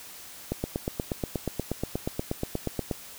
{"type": "click train", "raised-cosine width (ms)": 2, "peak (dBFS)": -14, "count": 21, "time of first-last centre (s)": [0.52, 2.912], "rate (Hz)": 8.36, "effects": ["white hiss -45 dBFS RMS until 3.18 s"]}